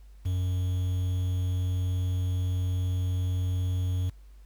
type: tone with quantisation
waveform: triangle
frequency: 91.2 Hz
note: F#2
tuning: 24 cents flat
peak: -23 dBFS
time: 0.25-4.1 s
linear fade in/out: 10 ms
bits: 8
effects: added 50 Hz sine -47 dBFS peak until 4.45 s + pink hiss -67 dBFS RMS until 4.45 s